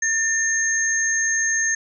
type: tone pair together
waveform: sine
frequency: 1800 / 6414 Hz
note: A6 / G8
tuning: +39 / +39 cents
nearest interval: octave + minor seventh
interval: 2200 cents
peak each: -21 dBFS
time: 0.02-1.75 s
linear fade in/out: 5 ms
effects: none